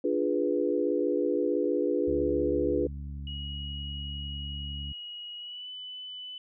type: chord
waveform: sine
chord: D diminished seventh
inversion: none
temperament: equal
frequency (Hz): 293.7 / 349.2 / 415.3 / 493.9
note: D4 / F4 / Ab4 / Cb5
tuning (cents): 0 / 0 / 0 / 0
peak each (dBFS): -30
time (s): 0.04-2.87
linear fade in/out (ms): 5
type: harmonic tone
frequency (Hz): 71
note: C#2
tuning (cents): +42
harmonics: 1 / 2 / 3 / 4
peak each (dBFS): -36 / -42 / -48 / -54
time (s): 2.07-4.93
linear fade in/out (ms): 10
type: tone with pitch glide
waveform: sine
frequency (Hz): 2900 to 2999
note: F#7 to F#7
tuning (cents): -35 to +23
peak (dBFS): -38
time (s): 3.27-6.38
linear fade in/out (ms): 2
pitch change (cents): +58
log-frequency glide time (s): 5.38-5.7
effects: none